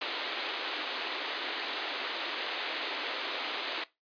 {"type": "band-pass noise", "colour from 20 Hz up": "white", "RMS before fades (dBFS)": -36, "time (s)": [0.01, 3.84], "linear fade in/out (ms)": 5, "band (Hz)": [280, 4200], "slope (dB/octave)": 48, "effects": ["noise-tail reverb RT60 0.2 s tail -18 dB re dry", "resampled to 11025 Hz"]}